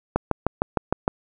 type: click train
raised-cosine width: 1 ms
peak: -5 dBFS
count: 7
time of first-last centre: 0.16-1.079 s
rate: 6.53 Hz
effects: none